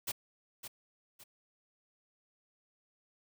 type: noise with echo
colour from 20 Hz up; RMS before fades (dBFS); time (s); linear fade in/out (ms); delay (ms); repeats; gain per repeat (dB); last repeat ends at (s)
white; -36; 0.07-0.12; 10; 560; 2; -9; 1.24
effects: none